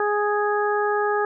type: harmonic tone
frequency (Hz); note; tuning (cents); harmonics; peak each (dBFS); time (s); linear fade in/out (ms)
415.3; G#4; 0; 1 / 2 / 3 / 4; -22 / -25 / -27 / -28; 0-1.25; 2
effects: none